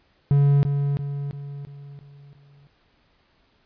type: tone with echo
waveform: triangle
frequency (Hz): 141.7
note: C#3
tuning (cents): +38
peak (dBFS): -12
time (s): 0.31-0.63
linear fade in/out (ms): 0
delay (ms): 340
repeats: 6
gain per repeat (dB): -6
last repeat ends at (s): 2.67
effects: pink hiss -63 dBFS RMS until 3.65 s + resampled to 11025 Hz